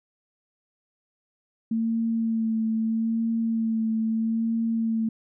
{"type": "tone with vibrato", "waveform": "sine", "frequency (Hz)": 224.9, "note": "A3", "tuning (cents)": 38, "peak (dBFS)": -22, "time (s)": [1.71, 5.09], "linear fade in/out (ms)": 5, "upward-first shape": "sine", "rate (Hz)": 0.78, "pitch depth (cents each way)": 22, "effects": []}